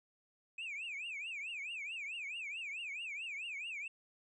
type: tone with vibrato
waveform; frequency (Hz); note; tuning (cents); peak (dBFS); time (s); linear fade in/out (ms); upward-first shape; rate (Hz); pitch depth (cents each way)
triangle; 2489; D#7; 0; -38; 0.58-3.88; 5; triangle; 4.6; 250
effects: tanh soft clip ceiling -35 dBFS + resampled to 22050 Hz